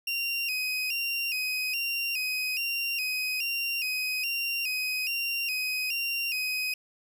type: tone with vibrato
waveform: 30% pulse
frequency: 2637 Hz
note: E7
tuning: in tune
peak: -25 dBFS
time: 0.07-6.74 s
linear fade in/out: 5 ms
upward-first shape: square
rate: 1.2 Hz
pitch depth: 83 cents each way
effects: none